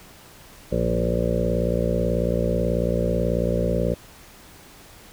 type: harmonic tone with a mistuned harmonic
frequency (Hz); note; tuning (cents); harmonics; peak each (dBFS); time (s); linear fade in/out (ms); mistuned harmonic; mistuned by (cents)
58.27; A#1; 0; 1 / 2 / 3 / 4 / 6 / 7 / 8 / 9 / 10; -27 / -29 / -26 / -30 / -32 / -32 / -29 / -27 / -29; 0.71-3.95; 20; 2; -28
effects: pink hiss -47 dBFS RMS until 5.12 s